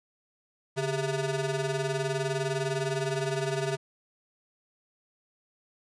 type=ring-modulated tone; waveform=25% pulse; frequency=267.7 Hz; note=C4; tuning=40 cents sharp; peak=-21 dBFS; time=0.76-3.77 s; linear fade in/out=20 ms; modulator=124 Hz; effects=resampled to 22050 Hz